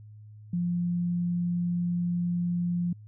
sine tone, 174.61 Hz, F3, in tune, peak -25 dBFS, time 0.53-2.93 s, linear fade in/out 5 ms, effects added 106 Hz sine -45 dBFS peak until 3.07 s

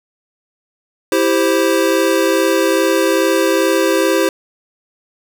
square chord, C major, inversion first, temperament equal, 329.6 / 392 / 523.3 Hz, E4 / G4 / C5, 0 / 0 / 0 cents, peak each -17 dBFS, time 1.12-4.29 s, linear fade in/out 2 ms, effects none

